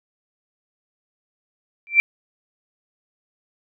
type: tone with exponential growth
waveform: sine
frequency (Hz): 2349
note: D7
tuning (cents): 0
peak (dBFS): -6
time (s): 1.87-2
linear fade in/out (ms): 0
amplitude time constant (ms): 28
effects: none